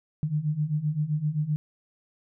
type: beating tone pair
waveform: sine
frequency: 146.83 / 154.53 Hz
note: D3 / D#3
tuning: 0 / -12 cents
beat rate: 7.7 Hz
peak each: -29 / -26 dBFS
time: 0.23-1.56 s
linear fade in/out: 0 ms
effects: none